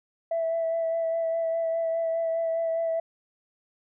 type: tone with vibrato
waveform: sine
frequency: 659.3 Hz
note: E5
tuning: in tune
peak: -23 dBFS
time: 0.31-3 s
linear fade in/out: 5 ms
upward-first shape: sine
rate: 4.9 Hz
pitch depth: 17 cents each way
effects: tanh soft clip ceiling -20 dBFS